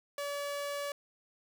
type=tone; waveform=sawtooth; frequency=572 Hz; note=D5; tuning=46 cents flat; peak=-31 dBFS; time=0.18-0.92 s; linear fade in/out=2 ms; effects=none